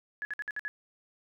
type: tone bursts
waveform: sine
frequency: 1696 Hz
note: G#6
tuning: 36 cents sharp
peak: -32 dBFS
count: 6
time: 0.22-0.68 s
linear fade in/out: 0 ms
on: 30 ms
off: 56 ms
effects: none

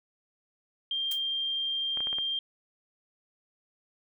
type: tone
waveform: sine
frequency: 3186 Hz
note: G7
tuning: 27 cents sharp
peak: -28 dBFS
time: 0.91-2.39 s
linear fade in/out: 2 ms
type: noise with exponential decay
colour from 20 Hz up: blue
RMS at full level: -33 dBFS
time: 1.11-1.22 s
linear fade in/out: 5 ms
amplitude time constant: 23 ms
type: clicks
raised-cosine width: 0.5 ms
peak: -26 dBFS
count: 5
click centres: 1.973 / 2.005 / 2.071 / 2.129 / 2.185 s
effects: none

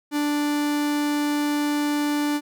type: tone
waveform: 45% pulse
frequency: 293.7 Hz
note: D4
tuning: in tune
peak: -21 dBFS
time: 0.11-2.41 s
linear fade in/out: 50 ms
effects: none

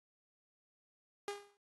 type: tone with exponential decay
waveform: sawtooth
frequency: 406.1 Hz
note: G#4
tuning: 39 cents flat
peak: -32 dBFS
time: 1.28-1.57 s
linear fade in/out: 1 ms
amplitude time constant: 61 ms
effects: AAC 32 kbps

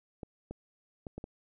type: clicks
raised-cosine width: 2 ms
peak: -27 dBFS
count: 5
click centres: 0.232 / 0.51 / 1.068 / 1.18 / 1.241 s
effects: none

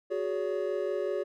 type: chord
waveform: triangle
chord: F# suspended second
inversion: none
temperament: equal with one note detuned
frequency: 370 / 415.3 / 566.3 Hz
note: F#4 / G#4 / C#5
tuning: 0 / 0 / +37 cents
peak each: -31 dBFS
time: 0.1-1.24 s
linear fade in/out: 20 ms
effects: none

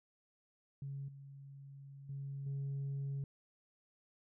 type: tone with level steps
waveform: sine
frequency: 138.5 Hz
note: C#3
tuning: 1 cent flat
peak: -40 / -50 / -40 / -35 dBFS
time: 0.82-3.24 s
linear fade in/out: 2 ms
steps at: 1.08 / 2.09 / 2.46 s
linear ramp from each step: 5 ms
effects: tanh soft clip ceiling -35 dBFS

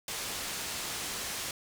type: low-pass noise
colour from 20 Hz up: white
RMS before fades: -37 dBFS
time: 0.08-1.51 s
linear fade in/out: 2 ms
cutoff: 8500 Hz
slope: 12 dB/octave
effects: none

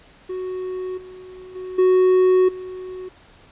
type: tone with level steps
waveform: triangle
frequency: 370 Hz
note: F#4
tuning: in tune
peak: -23 / -35 / -27 / -10 / -28 dBFS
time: 0.29-3.09 s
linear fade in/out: 10 ms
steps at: 0.97 / 1.55 / 1.78 / 2.48 s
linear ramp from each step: 10 ms
effects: pink hiss -50 dBFS RMS until 3.51 s + resampled to 8000 Hz

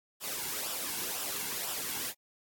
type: noise with flanger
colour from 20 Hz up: white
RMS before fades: -36 dBFS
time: 0.2-2.14 s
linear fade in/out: 50 ms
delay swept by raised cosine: 0.46 to 1.66 ms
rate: 2 Hz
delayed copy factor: -0.6
effects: AAC 64 kbps

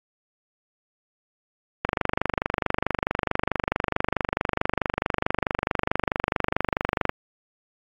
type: click train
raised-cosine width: 0.5 ms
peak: -6 dBFS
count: 130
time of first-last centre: 1.85-7.094 s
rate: 24.6 Hz
effects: AAC 48 kbps

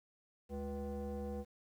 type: tone with frequency modulation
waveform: sine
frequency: 207.7 Hz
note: G#3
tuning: in tune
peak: -37 dBFS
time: 0.49-1.45 s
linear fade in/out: 50 ms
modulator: 281 Hz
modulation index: 1.4
effects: tanh soft clip ceiling -36 dBFS + 11-bit

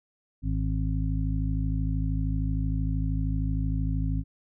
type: harmonic tone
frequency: 53 Hz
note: G#1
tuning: 36 cents sharp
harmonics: 1 / 2 / 3 / 5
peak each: -27 / -30 / -32 / -34 dBFS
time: 0.42-4.24 s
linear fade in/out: 50 ms
effects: none

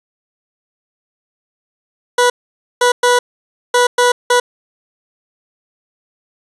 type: tone bursts at uneven times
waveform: 20% pulse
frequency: 490 Hz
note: B4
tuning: 14 cents flat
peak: -4 dBFS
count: 6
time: 2.18-2.3 / 2.81-2.92 / 3.03-3.19 / 3.74-3.87 / 3.98-4.12 / 4.3-4.4 s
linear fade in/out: 5 ms
effects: resampled to 24000 Hz + 7-bit

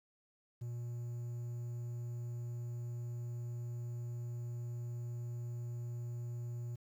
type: tone with quantisation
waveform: triangle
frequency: 119.7 Hz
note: A#2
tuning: 46 cents sharp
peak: -37 dBFS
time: 0.61-6.76 s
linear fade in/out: 10 ms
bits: 11
effects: none

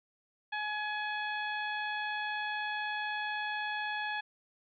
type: harmonic tone with a mistuned harmonic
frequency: 844 Hz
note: G#5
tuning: 28 cents sharp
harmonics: 1 / 2 / 3 / 4 / 5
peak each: -37 / -36 / -42 / -44 / -53 dBFS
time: 0.52-4.21 s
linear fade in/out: 10 ms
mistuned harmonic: 5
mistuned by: +26 cents
effects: none

